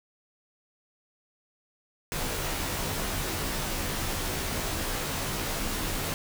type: noise with comb filter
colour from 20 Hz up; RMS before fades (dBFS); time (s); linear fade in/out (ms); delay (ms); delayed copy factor
pink; -31; 2.12-6.14; 0; 17; -0.8
effects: none